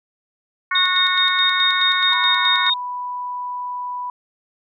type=harmonic tone; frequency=366.1 Hz; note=F#4; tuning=18 cents flat; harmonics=3 / 4 / 5 / 6; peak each=-22 / -23 / -24 / -25 dBFS; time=0.71-2.7 s; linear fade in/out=5 ms
type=tone with tremolo; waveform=sine; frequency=3706 Hz; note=A#7; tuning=11 cents flat; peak=-15 dBFS; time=0.75-2.74 s; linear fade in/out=5 ms; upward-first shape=square; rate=4.7 Hz; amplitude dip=50%
type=tone; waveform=sine; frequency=987.8 Hz; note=B5; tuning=in tune; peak=-24 dBFS; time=2.12-4.1 s; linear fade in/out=2 ms
effects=none